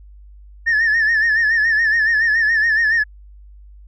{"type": "tone with vibrato", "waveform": "sine", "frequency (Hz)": 1782, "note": "A6", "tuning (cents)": 22, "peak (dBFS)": -11, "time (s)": [0.66, 3.04], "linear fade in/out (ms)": 20, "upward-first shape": "sine", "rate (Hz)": 7.1, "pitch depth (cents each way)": 81, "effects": ["tanh soft clip ceiling -11 dBFS", "added 50 Hz sine -39 dBFS peak until 3.87 s"]}